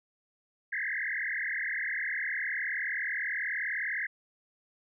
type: tone with frequency modulation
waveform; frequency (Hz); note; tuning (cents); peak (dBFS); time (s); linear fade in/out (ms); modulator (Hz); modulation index
sine; 1864.7; A#6; 0; -30; 0.72-4.07; 10; 39.7; 6.4
effects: none